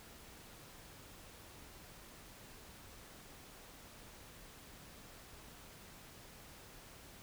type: silence
effects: pink hiss -56 dBFS RMS until 7.22 s